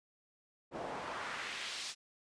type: noise with band-pass filter sweep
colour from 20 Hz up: pink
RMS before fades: -42 dBFS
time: 0.71-1.95 s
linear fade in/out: 50 ms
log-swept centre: 480 to 5200 Hz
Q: 1.2
effects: resampled to 22050 Hz